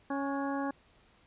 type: harmonic tone with a mistuned harmonic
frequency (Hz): 277.2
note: C#4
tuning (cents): 0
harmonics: 1 / 2 / 3 / 4 / 5 / 6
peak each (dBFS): -33 / -39 / -38 / -41 / -47 / -44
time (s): 0.1-0.71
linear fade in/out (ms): 5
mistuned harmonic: 5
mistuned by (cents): +54
effects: pink hiss -64 dBFS RMS until 1.26 s + resampled to 8000 Hz